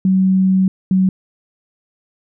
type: tone pair in turn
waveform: sine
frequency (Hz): 188.8 / 187.91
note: F#3 / F#3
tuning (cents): +35 / +27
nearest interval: unison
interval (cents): 8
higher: first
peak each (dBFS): -10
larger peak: neither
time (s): 0.05-0.68 / 0.91-1.09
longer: first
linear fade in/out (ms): 2
effects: none